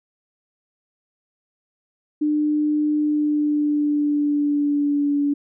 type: tone with pitch glide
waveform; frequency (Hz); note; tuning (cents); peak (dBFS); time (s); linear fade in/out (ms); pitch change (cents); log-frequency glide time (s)
sine; 300 to 286.9; D4 to D4; +37 to -40; -17; 2.21-5.34; 10; -77; 2.99-5.21
effects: none